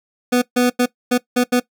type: tone bursts at uneven times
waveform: 25% pulse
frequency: 246.9 Hz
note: B3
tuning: in tune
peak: -9 dBFS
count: 6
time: 0.32-0.42 / 0.56-0.7 / 0.79-0.86 / 1.11-1.18 / 1.36-1.44 / 1.52-1.6 s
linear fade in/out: 10 ms
effects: noise-tail reverb RT60 0.1 s tail -19 dB re dry